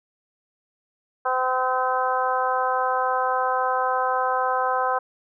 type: harmonic tone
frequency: 256.3 Hz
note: C4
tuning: 36 cents flat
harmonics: 2 / 3 / 4 / 5 / 6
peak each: -27 / -25 / -25 / -27 / -31 dBFS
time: 1.25-4.99 s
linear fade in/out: 10 ms
effects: none